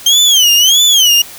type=tone with vibrato; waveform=30% pulse; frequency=3136 Hz; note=G7; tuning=in tune; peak=-3 dBFS; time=0.06-1.22 s; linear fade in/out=5 ms; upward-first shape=sine; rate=1.6 Hz; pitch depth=190 cents each way; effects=white hiss -32 dBFS RMS until 1.38 s